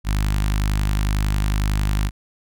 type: tone with notch filter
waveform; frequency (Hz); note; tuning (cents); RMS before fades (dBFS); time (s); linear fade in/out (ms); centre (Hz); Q
sawtooth; 51; G#1; -31; -20; 0.04-2.11; 50; 470; 0.54
effects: none